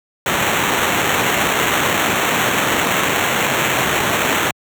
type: noise with sample-and-hold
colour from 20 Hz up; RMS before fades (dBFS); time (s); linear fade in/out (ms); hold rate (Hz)
white; -17; 0.26-4.51; 2; 4900
effects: high-pass 100 Hz 12 dB/octave